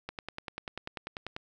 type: click train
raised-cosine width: 0.3 ms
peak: -21 dBFS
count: 14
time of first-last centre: 0.09-1.365 s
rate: 10.2 Hz
effects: none